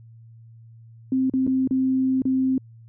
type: tone with dropouts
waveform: sine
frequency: 261.6 Hz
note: C4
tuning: in tune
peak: -18 dBFS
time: 1.12-2.58 s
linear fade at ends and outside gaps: 2 ms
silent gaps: 1.298-1.337 / 1.467-1.475 / 1.675-1.709 / 2.22-2.253 s
effects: added 114 Hz sine -44 dBFS peak until 2.88 s